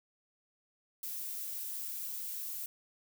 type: noise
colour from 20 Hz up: violet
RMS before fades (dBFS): -40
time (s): 1.03-2.66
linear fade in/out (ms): 2
effects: none